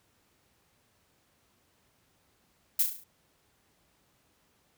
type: noise with echo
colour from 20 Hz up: violet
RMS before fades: -24 dBFS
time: 2.79-2.83 s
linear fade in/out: 5 ms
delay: 35 ms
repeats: 6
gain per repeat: -5 dB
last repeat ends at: 3.04 s
effects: pink hiss -69 dBFS RMS until 4.77 s + high-pass 60 Hz 12 dB/octave